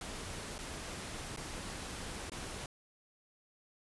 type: noise with dropouts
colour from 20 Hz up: pink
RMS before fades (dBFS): -43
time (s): 0.01-2.66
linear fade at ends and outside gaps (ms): 2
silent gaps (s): 0.582-0.588 / 1.363-1.372 / 2.298-2.318
effects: resampled to 24000 Hz